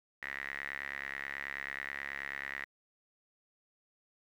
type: tone with band-pass filter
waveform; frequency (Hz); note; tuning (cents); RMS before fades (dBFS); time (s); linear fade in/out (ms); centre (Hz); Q
sawtooth; 69.3; C#2; 0; -41; 0.22-2.65; 10; 1900; 9.8
effects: 11-bit